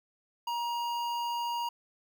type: tone with notch filter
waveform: square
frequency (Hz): 947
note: A#5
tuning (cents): +27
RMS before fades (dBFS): -33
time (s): 0.47-1.69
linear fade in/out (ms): 5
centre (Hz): 9200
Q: 0.87
effects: none